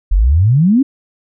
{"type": "exponential sweep", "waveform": "sine", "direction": "up", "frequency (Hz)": [41.2, 286.8], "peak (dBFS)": -7, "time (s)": [0.11, 0.83], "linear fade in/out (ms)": 10, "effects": []}